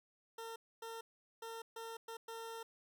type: tone bursts at uneven times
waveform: 20% pulse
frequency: 454.9 Hz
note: A#4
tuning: 42 cents flat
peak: -40 dBFS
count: 6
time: 0.38-0.56 / 0.82-1.01 / 1.42-1.62 / 1.76-1.97 / 2.08-2.17 / 2.28-2.63 s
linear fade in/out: 5 ms
effects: none